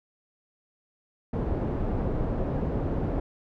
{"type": "low-pass noise", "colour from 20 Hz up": "pink", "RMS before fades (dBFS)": -28, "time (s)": [1.33, 3.2], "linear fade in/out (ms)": 5, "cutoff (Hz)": 560, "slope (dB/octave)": 12, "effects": []}